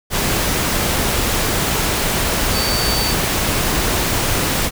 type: tone in noise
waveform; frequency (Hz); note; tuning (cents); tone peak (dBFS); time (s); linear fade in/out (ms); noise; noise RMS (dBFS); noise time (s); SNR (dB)
sine; 4559; C#8; +48; -21; 2.52-3.15; 50; pink; -18; 0.1-4.71; -6
effects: none